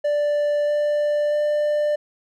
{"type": "tone with pitch steps", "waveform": "triangle", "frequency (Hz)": [587.3, 591, 594.8], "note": ["D5", "D5", "D5"], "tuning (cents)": [0, 11, 22], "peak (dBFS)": -16, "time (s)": [0.04, 1.96], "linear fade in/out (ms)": 10, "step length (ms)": 640, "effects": []}